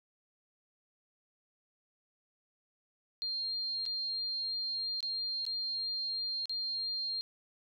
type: tone with dropouts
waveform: sine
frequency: 4201 Hz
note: C8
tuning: 6 cents sharp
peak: -33 dBFS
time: 3.22-7.21 s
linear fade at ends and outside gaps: 0 ms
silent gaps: 3.854-3.862 / 5.005-5.028 / 5.452-5.465 / 6.456-6.495 s
effects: none